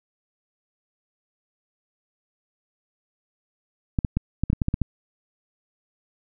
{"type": "clicks", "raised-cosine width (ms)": 5, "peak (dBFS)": -9, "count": 10, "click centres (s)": [3.988, 4.048, 4.17, 4.436, 4.501, 4.531, 4.618, 4.684, 4.741, 4.817], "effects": []}